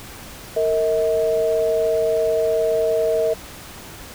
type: tone pair together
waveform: sine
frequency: 458.6 / 638.2 Hz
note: A#4 / D#5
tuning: -28 / +44 cents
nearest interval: tritone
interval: 572 cents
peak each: -19 dBFS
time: 0.56-3.34 s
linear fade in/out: 10 ms
effects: pink hiss -38 dBFS RMS until 4.14 s